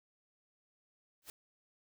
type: noise with exponential growth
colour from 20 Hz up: white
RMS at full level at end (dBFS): -43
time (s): 1.22-1.3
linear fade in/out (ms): 1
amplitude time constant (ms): 17
effects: none